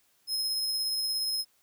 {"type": "tone with tremolo", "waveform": "40% pulse", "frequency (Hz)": 5140, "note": "E8", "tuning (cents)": -45, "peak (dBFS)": -26, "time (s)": [0.27, 1.45], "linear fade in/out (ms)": 50, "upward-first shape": "triangle", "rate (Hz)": 17, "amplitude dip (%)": 25, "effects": ["white hiss -68 dBFS RMS until 1.62 s"]}